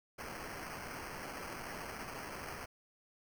violet noise with sample-and-hold, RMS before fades -45 dBFS, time 0.18-2.66 s, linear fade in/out 10 ms, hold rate 3675 Hz, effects none

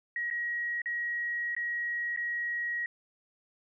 sine tone with dropouts, 1900 Hz, A#6, 33 cents sharp, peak -30 dBFS, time 0.16-2.86 s, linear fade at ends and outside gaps 2 ms, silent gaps 0.302-0.31 / 0.818-0.858 / 1.55-1.565 / 2.163-2.173 s, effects none

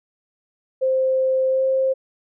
sine tone with pitch glide, 523.3 to 528.8 Hz, C5 to C5, 0 to +18 cents, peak -16 dBFS, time 0.81-1.94 s, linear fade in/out 20 ms, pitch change +18 cents, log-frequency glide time 1.49-1.64 s, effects none

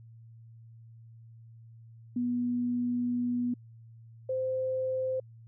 sine tone pair in turn, 243.9 / 519.3 Hz, B3 / C5, -21 / -13 cents, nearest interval octave + minor second, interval 1308 cents, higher second, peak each -27 / -28 dBFS, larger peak first, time 2.16-3.54 / 4.29-5.2 s, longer first, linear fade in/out 5 ms, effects added 114 Hz sine -49 dBFS peak until 5.47 s

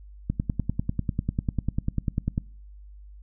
click train, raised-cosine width 5 ms, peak -12 dBFS, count 22, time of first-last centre 0.3-2.379 s, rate 10.1 Hz, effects noise-tail reverb RT60 0.5 s tail -24 dB re dry + added 50 Hz sine -43 dBFS peak until 3.22 s

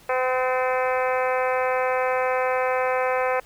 harmonic tone with a mistuned harmonic, 255.7 Hz, C4, 40 cents flat, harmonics 2 / 3 / 4 / 5 / 6 / 7 / 8 / 9 / 10, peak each -23 / -27 / -29 / -31 / -33 / -34 / -35 / -36 / -37 dBFS, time 0.09-3.4 s, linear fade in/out 5 ms, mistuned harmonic 8, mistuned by +30 cents, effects pink hiss -52 dBFS RMS until 3.45 s

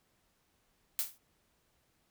blue noise with exponential decay, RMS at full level -29 dBFS, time 0.99-1.18 s, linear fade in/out 0 ms, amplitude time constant 40 ms, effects pink hiss -74 dBFS RMS until 2.1 s

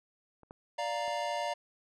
clicks, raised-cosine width 1 ms, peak -41 / -32 / -37 dBFS, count 3, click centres 0.433 / 0.509 / 1.08 s
square chord, Bb major, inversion first, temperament equal, 587.3 / 698.5 / 932.3 Hz, D5 / F5 / Bb5, 0 / 0 / 0 cents, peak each -37 dBFS, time 0.78-1.54 s, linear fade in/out 10 ms
effects low-pass 6000 Hz 12 dB/octave

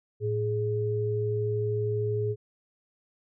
sine tone pair together, 110.9 / 418.1 Hz, A2 / G#4, +14 / +12 cents, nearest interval octave + major seventh, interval 2298 cents, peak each -28 / -28 dBFS, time 0.2-2.36 s, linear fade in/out 50 ms, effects none

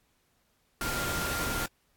sine tone in noise, 1396.9 Hz, F6, in tune, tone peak -34 dBFS, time 0.81-1.66 s, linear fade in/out 2 ms, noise pink, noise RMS -33 dBFS, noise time 0.81-1.66 s, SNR -4 dB, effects pink hiss -71 dBFS RMS until 1.96 s + AAC 64 kbps

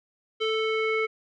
square tone with low-pass filter sweep, 440 Hz, A4, in tune, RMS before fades -26 dBFS, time 0.4-1.07 s, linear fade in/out 20 ms, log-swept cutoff 3200 to 2100 Hz, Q 3.8, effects none

